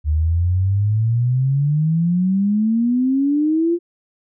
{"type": "exponential sweep", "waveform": "sine", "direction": "up", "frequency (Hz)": [74, 350], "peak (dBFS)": -14, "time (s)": [0.04, 3.79], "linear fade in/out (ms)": 50, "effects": []}